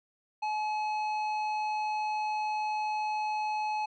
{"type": "tone with tanh clipping", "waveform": "triangle", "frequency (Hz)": 853, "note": "G#5", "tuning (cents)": 46, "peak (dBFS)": -31, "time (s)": [0.42, 3.86], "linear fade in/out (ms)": 10, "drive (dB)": 17, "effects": ["low-pass 5000 Hz 12 dB/octave"]}